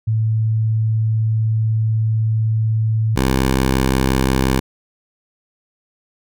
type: tone pair in turn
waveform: sine / 10% pulse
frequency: 110.5 / 65.7 Hz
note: A2 / C2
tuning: +8 / +8 cents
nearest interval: major sixth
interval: 900 cents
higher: first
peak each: -14 / -6 dBFS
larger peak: second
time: 0.07-3.16 / 3.16-4.6 s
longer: first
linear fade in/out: 10 ms
effects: none